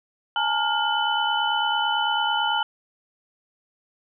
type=tone cluster; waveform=sine; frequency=842 / 911 / 1412 / 3005 Hz; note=G#5 / A#5 / F6 / F#7; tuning=+24 / -40 / +19 / +26 cents; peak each=-26 dBFS; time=0.36-2.63 s; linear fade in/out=2 ms; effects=none